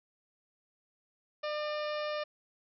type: harmonic tone with a mistuned harmonic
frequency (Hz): 601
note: D5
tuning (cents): +40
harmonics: 1 / 2 / 3 / 4 / 5 / 6 / 7 / 8 / 9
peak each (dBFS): -34 / -40 / -44 / -46 / -48 / -50 / -51 / -52 / -53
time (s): 1.43-2.24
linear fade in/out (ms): 10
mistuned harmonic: 5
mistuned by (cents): -61
effects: none